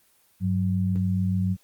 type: tone pair together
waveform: sine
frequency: 98 / 185 Hz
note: G2 / F#3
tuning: 0 / 0 cents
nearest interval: major seventh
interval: 1100 cents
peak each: -24 dBFS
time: 0.4-1.57 s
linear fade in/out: 50 ms
effects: white hiss -62 dBFS RMS until 1.63 s + Opus 24 kbps